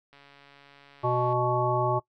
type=click train; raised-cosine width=0.3 ms; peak=-37 dBFS; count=170; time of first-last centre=0.13-1.329 s; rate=141 Hz
type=harmonic tone; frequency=123.47 Hz; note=B2; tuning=in tune; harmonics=1 / 3 / 5 / 7 / 9; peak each=-29 / -29 / -29 / -29 / -29 dBFS; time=1.03-2 s; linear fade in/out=20 ms
effects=noise-tail reverb RT60 0.1 s tail -21 dB re dry